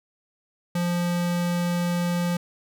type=tone; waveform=square; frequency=174.61 Hz; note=F3; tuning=in tune; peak=-23 dBFS; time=0.75-2.37 s; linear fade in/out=5 ms; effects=none